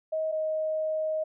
sine tone pair in turn, 632 / 626.5 Hz, D#5 / D#5, +27 / +12 cents, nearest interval unison, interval 15 cents, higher first, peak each -26 dBFS, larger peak neither, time 0.12-0.32 / 0.32-1.24 s, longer second, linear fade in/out 10 ms, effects none

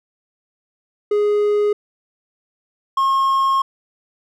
triangle tone pair in turn, 415.3 / 1079 Hz, G#4 / C#6, 0 / -47 cents, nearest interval octave + perfect fourth, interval 1653 cents, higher second, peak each -12 dBFS, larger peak neither, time 1.11-1.73 / 2.97-3.62 s, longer second, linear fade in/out 5 ms, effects none

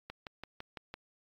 click train, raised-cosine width 0.3 ms, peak -26 dBFS, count 6, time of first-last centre 0.1-0.94 s, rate 5.95 Hz, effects AAC 32 kbps

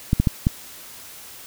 clicks, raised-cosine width 5 ms, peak -4 dBFS, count 4, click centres 0.131 / 0.2 / 0.272 / 0.469 s, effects white hiss -41 dBFS RMS until 1.46 s

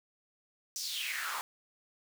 pink noise with high-pass filter sweep, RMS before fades -37 dBFS, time 0.76-1.41 s, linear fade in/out 0 ms, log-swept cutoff 5900 to 910 Hz, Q 4.4, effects none

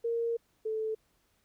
sine tone pair in turn, 464.4 / 438.1 Hz, A#4 / A4, -7 / -7 cents, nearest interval minor second, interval 100 cents, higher first, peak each -28 / -30 dBFS, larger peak first, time 0.04-0.37 / 0.65-0.95 s, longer first, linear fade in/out 10 ms, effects pink hiss -72 dBFS RMS until 1.44 s

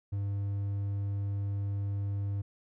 triangle tone, 100 Hz, G2, 35 cents sharp, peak -28 dBFS, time 0.12-2.42 s, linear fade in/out 10 ms, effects none

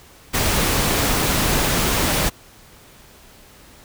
pink noise, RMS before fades -19 dBFS, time 0.33-2.3 s, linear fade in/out 20 ms, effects pink hiss -47 dBFS RMS until 3.84 s

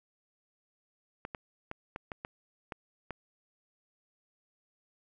clicks, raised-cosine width 0.5 ms, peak -23 dBFS, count 8, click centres 1.251 / 1.348 / 1.714 / 1.961 / 2.118 / 2.249 / 2.722 / 3.107 s, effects none

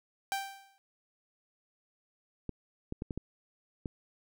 sawtooth tone with exponential decay, 784 Hz, G5, in tune, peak -25 dBFS, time 0.32-0.78 s, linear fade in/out 0 ms, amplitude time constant 100 ms
clicks, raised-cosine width 3 ms, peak -23 dBFS, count 6, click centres 2.493 / 2.924 / 3.021 / 3.108 / 3.176 / 3.858 s
effects none

